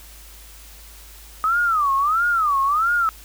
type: tone with vibrato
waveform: sine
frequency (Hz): 1244.5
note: D#6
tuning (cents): 0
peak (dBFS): -16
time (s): 1.44-3.09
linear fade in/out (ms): 0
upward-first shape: sine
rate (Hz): 1.5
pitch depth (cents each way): 240
effects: added 52 Hz sine -43 dBFS peak until 3.24 s + white hiss -45 dBFS RMS until 3.24 s